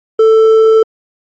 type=tone with hard clipping; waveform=sine; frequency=442.5 Hz; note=A4; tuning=10 cents sharp; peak=-5 dBFS; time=0.19-0.83 s; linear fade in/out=5 ms; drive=4 dB; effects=MP3 32 kbps

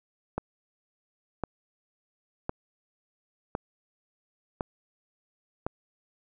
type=click train; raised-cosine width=1 ms; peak=-15 dBFS; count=6; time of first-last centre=0.38-5.665 s; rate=0.946 Hz; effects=none

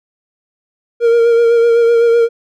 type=tone with vibrato; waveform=triangle; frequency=466.2 Hz; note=A#4; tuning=in tune; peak=-5 dBFS; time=1-2.29 s; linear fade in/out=50 ms; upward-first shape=sine; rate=7.9 Hz; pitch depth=25 cents each way; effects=none

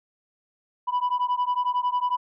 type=beating tone pair; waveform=sine; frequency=983 / 994 Hz; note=B5 / B5; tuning=-8 / +11 cents; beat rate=11 Hz; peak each=-23 dBFS; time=0.87-2.17 s; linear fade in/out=20 ms; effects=tanh soft clip ceiling -19 dBFS

